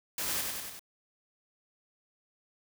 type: noise with echo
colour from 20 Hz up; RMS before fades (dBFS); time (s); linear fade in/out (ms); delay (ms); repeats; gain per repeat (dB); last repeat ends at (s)
white; -34; 0.18-0.41; 2; 96; 4; -3; 0.794
effects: none